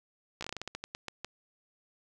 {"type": "slowing click train", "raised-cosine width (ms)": 0.2, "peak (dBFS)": -20, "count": 14, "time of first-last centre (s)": [0.41, 1.246], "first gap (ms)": 15, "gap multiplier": 1.22, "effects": []}